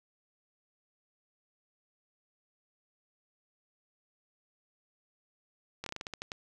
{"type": "slowing click train", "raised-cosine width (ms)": 0.2, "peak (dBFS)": -21, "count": 10, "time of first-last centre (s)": [5.84, 6.318], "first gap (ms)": 23, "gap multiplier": 1.2, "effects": []}